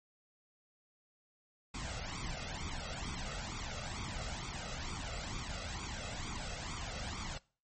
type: noise with flanger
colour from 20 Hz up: pink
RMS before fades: -41 dBFS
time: 1.74-7.38 s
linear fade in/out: 5 ms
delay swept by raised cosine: 0.85 to 1.53 ms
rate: 2.2 Hz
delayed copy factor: +0.7
effects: noise-tail reverb RT60 0.4 s tail -23 dB re dry + MP3 32 kbps